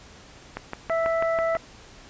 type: click train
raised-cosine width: 0.5 ms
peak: -15 dBFS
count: 7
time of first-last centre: 0.57-1.552 s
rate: 6.11 Hz
type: harmonic tone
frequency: 659.3 Hz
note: E5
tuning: in tune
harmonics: 1 / 2 / 3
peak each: -22 / -30 / -33 dBFS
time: 0.9-1.57 s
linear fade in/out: 2 ms
effects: pink hiss -48 dBFS RMS until 2.09 s + resampled to 16000 Hz